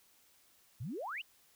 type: exponential sweep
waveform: sine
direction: up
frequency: 99.3 to 3124 Hz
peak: -38 dBFS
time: 0.8-1.22 s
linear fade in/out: 10 ms
effects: white hiss -67 dBFS RMS until 1.55 s